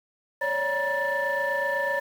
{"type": "tone cluster", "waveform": "sine", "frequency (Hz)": [551, 579, 954, 1766], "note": ["C#5", "D5", "A#5", "A6"], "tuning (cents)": [-11, -25, 40, 6], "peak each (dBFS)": [-28, -30, -30, -26], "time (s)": [0.41, 2], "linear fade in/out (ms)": 10, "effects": ["tanh soft clip ceiling -18 dBFS", "8-bit"]}